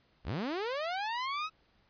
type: linear sweep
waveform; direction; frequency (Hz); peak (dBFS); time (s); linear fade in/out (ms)
sawtooth; up; 37.49 to 1300; -29; 0.24-1.5; 50
effects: pink hiss -69 dBFS RMS until 1.89 s + resampled to 11025 Hz